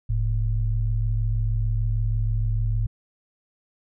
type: tone pair together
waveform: sine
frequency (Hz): 42.71 / 109.2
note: F1 / A2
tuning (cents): -38 / -13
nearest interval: octave + major third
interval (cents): 1625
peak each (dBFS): -23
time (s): 0.09-2.87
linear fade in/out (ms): 10
effects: none